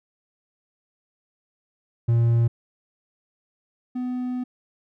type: tone pair in turn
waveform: triangle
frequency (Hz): 116.9 / 250.3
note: A#2 / B3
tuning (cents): +5 / +23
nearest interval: octave + minor second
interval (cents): 1318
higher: second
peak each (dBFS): -14 / -23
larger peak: first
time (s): 2.08-2.48 / 3.95-4.44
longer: second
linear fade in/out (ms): 10
effects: none